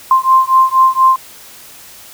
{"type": "beating tone pair", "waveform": "sine", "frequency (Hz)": [1046.5, 1050.7], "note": ["C6", "C6"], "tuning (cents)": [0, 7], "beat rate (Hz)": 4.2, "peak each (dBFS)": -10, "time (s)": [0.11, 1.16], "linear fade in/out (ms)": 2, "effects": ["white hiss -37 dBFS RMS until 2.13 s"]}